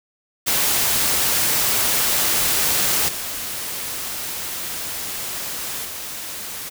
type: noise with level steps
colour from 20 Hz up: white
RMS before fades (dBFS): -19 / -28 / -31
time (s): 0.46-6.7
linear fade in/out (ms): 20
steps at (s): 3.08 / 5.84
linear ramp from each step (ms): 10
effects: none